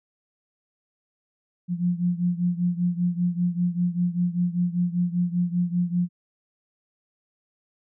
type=beating tone pair; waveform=sine; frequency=174.61 / 179.71 Hz; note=F3 / F3; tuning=0 / +50 cents; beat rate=5.1 Hz; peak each=-23 / -26 dBFS; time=1.68-6.09 s; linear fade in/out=50 ms; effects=none